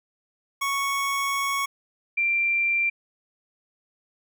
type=tone pair in turn; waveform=25% pulse / sine; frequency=1108.7 / 2364 Hz; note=C#6 / D7; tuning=0 / +11 cents; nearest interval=octave + minor second; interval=1311 cents; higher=second; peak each=-20 dBFS; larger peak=neither; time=0.61-1.66 / 2.17-2.9 s; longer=first; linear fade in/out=10 ms; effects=none